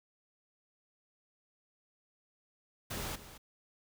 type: noise with echo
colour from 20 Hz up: pink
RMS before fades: -39 dBFS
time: 2.9-3.16 s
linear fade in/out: 10 ms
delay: 220 ms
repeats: 1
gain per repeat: -13 dB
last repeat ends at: 3.38 s
effects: none